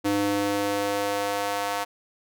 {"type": "tone with high-pass filter sweep", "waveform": "square", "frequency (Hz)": 101.2, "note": "G#2", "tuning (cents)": -44, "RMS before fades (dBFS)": -26, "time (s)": [0.04, 1.85], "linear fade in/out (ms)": 20, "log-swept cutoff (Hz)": [290, 770], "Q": 1.7, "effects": []}